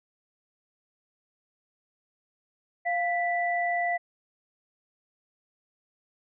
sine tone pair together, 698.4 / 1975.5 Hz, F5 / B6, 0 / 0 cents, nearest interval octave + tritone, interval 1800 cents, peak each -26 / -29 dBFS, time 2.85-3.98 s, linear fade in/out 20 ms, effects none

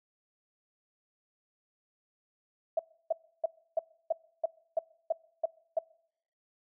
sine tone bursts, 653 Hz, E5, 17 cents flat, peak -24 dBFS, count 10, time 2.77-5.79 s, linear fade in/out 5 ms, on 23 ms, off 310 ms, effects noise-tail reverb RT60 0.7 s tail -24 dB re dry

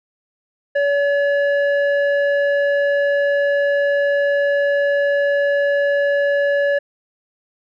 square tone with low-pass filter, 569 Hz, C#5, 45 cents sharp, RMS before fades -17 dBFS, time 0.75-6.79 s, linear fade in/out 10 ms, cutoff 1500 Hz, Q 2, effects none

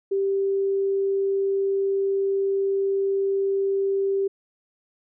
sine tone, 392 Hz, G4, in tune, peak -20 dBFS, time 0.11-4.28 s, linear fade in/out 10 ms, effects none

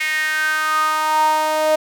sawtooth tone with high-pass filter sweep, 310 Hz, D#4, 6 cents flat, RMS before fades -18 dBFS, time 0-1.76 s, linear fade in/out 10 ms, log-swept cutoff 2100 to 650 Hz, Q 6.8, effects none

